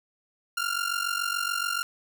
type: ring-modulated tone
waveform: sawtooth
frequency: 1396.9 Hz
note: F6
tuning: in tune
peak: -20 dBFS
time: 0.57-1.83 s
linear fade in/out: 0 ms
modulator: 23.5 Hz
effects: none